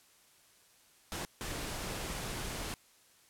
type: noise bursts at uneven times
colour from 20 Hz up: pink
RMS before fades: -39 dBFS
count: 2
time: 1.12-1.25 / 1.41-2.74 s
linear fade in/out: 0 ms
effects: white hiss -64 dBFS RMS until 3.29 s + low-pass 12000 Hz 12 dB/octave